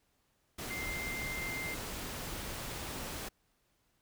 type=tone in noise; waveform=sine; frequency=2093 Hz; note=C7; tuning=in tune; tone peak=-38 dBFS; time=0.7-1.75 s; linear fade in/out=10 ms; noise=pink; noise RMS=-41 dBFS; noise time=0.58-3.29 s; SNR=0 dB; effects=pink hiss -75 dBFS RMS until 4.01 s